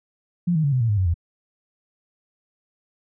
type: tone with pitch steps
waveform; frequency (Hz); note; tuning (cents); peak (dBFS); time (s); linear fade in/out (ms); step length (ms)
sine; 174.61 / 157.37 / 141.83 / 127.82 / 115.2 / 103.82 / 93.57 / 84.33; F3 / D#3 / C#3 / C3 / A#2 / G#2 / F#2 / E2; 0 / +20 / +40 / -40 / -20 / 0 / +20 / +40; -17; 0.47-1.142; 10; 84
effects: none